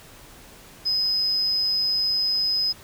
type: tone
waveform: sine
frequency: 5050 Hz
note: D#8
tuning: 25 cents sharp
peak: -19 dBFS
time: 0.85-2.73 s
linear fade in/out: 20 ms
effects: tanh soft clip ceiling -16 dBFS + pink hiss -47 dBFS RMS until 2.83 s